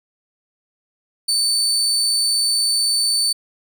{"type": "tone", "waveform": "30% pulse", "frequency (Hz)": 4529, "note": "C#8", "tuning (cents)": 36, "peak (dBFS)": -13, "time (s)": [1.28, 3.33], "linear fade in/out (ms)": 10, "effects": []}